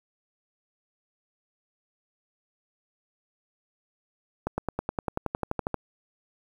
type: accelerating click train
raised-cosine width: 1 ms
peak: -13 dBFS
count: 15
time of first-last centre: 4.47-5.743 s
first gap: 110 ms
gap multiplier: 0.97
effects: 8-bit